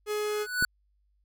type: tone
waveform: 45% pulse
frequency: 420.9 Hz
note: G#4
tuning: 23 cents sharp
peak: -28 dBFS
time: 0.06-0.47 s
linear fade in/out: 50 ms
type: tone with exponential growth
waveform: square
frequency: 1482 Hz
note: F#6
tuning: 2 cents sharp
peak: -21 dBFS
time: 0.25-0.65 s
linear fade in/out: 2 ms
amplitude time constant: 86 ms
type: click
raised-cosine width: 3 ms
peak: -22 dBFS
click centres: 0.625 s
effects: added 50 Hz sine -66 dBFS peak until 1.24 s